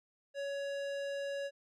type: tone with tanh clipping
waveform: sine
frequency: 560 Hz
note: C#5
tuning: 18 cents sharp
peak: -38 dBFS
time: 0.34-1.51 s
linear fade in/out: 50 ms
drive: 18 dB
effects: none